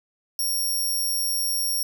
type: tone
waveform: 10% pulse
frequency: 5570 Hz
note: F8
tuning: 5 cents flat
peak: -17 dBFS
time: 0.39-1.83 s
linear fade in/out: 2 ms
effects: none